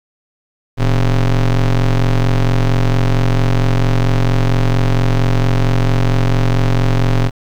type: ring-modulated tone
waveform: square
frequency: 68.6 Hz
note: C#2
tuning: 17 cents flat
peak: -8 dBFS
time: 0.77-7.31 s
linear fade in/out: 50 ms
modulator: 46.4 Hz
effects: low-pass 5000 Hz 12 dB/octave + 7-bit